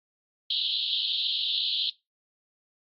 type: band-pass noise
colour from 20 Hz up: white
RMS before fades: -28 dBFS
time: 0.5-1.9 s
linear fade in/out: 5 ms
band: 3000 to 4200 Hz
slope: 96 dB/octave
effects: noise-tail reverb RT60 0.2 s tail -19 dB re dry + AAC 32 kbps